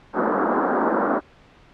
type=band-pass noise; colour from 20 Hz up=pink; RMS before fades=-21 dBFS; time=0.13-1.21 s; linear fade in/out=50 ms; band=210 to 1500 Hz; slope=48 dB/octave; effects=pink hiss -51 dBFS RMS until 1.73 s + low-pass 3000 Hz 12 dB/octave